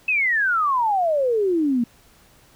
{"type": "exponential sweep", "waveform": "sine", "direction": "down", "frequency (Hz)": [2637, 228.3], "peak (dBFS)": -17, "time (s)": [0.08, 1.84], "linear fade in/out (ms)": 5, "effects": ["pink hiss -54 dBFS RMS until 2.55 s"]}